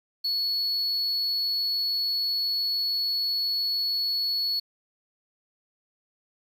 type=tone; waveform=triangle; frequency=4393 Hz; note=C#8; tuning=16 cents flat; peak=-23 dBFS; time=0.24-4.6 s; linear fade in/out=10 ms; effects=9-bit